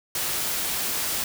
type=noise; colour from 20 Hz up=white; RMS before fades=-27 dBFS; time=0.15-1.24 s; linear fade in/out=2 ms; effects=none